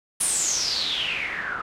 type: noise with low-pass filter sweep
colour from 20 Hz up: white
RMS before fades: -26 dBFS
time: 0.2-1.62 s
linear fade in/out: 10 ms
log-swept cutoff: 10000 to 1300 Hz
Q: 8.6
effects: none